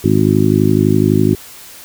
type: harmonic tone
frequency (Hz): 51.91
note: G#1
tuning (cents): 0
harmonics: 2 / 3 / 4 / 5 / 6 / 7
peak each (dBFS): -16 / -16 / -16 / -16 / -16 / -16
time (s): 0.04-1.35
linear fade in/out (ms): 5
effects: white hiss -36 dBFS RMS until 1.84 s